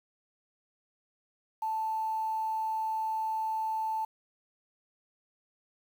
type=tone with quantisation; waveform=sine; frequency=880 Hz; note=A5; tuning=in tune; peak=-29 dBFS; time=1.62-4.05 s; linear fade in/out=5 ms; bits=9; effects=none